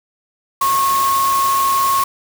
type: tone in noise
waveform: sine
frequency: 1091 Hz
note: C#6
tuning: 28 cents flat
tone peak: -13 dBFS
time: 0.61-2.04 s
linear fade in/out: 5 ms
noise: white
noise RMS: -24 dBFS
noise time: 0.61-2.04 s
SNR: +8 dB
effects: none